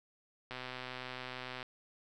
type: click train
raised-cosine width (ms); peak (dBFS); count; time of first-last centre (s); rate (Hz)
0.3; -26; 143; 0.51-1.628; 127
effects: none